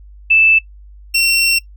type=tone pair in turn; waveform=sine / 25% pulse; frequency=2637 / 2721 Hz; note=E7 / F7; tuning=0 / -46 cents; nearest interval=minor second; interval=54 cents; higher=second; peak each=-7 dBFS; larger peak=neither; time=0.3-0.59 / 1.14-1.59 s; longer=second; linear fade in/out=10 ms; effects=noise-tail reverb RT60 0.1 s tail -19 dB re dry + added 50 Hz sine -36 dBFS peak until 1.76 s